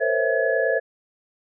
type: tone cluster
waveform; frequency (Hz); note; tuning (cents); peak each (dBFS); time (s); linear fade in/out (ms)
sine; 457.7 / 516 / 546 / 656 / 1697; A#4 / C5 / C#5 / E5 / G#6; -32 / -24 / -26 / -9 / +37; -25; 0-0.8; 20
effects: none